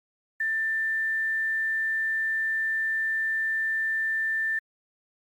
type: tone with quantisation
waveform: sine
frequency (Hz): 1780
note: A6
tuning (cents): +20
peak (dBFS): -24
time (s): 0.4-4.59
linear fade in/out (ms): 5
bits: 9
effects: Opus 48 kbps